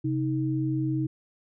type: tone pair together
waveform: sine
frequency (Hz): 132.7 / 314.6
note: C3 / D#4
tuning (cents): +25 / +19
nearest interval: octave + minor third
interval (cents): 1494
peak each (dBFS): -27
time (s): 0.04-1.07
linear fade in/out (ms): 10
effects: none